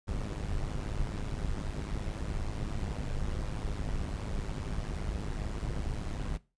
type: noise with amplitude modulation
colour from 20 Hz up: brown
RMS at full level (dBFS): -31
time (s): 0.07-6.38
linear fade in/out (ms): 20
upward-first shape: sine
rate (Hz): 104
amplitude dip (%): 75
effects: noise-tail reverb RT60 0.3 s tail -20 dB re dry + resampled to 22050 Hz